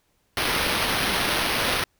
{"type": "noise with sample-and-hold", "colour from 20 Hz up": "white", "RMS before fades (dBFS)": -24, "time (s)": [0.37, 1.84], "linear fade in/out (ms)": 2, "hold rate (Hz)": 7350, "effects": ["pink hiss -68 dBFS RMS until 1.99 s"]}